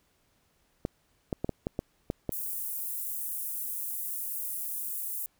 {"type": "clicks", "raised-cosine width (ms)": 2, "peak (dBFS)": -16, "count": 8, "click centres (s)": [0.851, 1.328, 1.445, 1.493, 1.669, 1.791, 2.101, 2.293]}
{"type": "high-pass noise", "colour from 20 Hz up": "pink", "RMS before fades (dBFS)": -35, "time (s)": [2.32, 5.26], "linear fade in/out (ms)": 0, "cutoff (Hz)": 11000, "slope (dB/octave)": 24}
{"effects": ["pink hiss -70 dBFS RMS until 5.39 s"]}